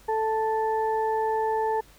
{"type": "harmonic tone", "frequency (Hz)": 440, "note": "A4", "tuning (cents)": 0, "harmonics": [1, 2, 4], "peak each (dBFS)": [-26, -25, -40], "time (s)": [0.08, 1.81], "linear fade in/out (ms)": 10, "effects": ["added 50 Hz sine -55 dBFS peak until 1.98 s", "pink hiss -55 dBFS RMS until 1.98 s"]}